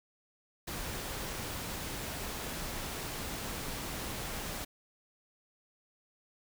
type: noise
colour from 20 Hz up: pink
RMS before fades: -39 dBFS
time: 0.67-4.65 s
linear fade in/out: 10 ms
effects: none